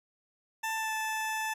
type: tone with pitch glide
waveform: 20% pulse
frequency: 887 to 875.3 Hz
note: A5 to A5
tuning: +14 to -9 cents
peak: -26 dBFS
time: 0.63-1.54 s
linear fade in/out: 10 ms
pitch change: -23 cents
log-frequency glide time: 0.75-0.93 s
effects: resampled to 32000 Hz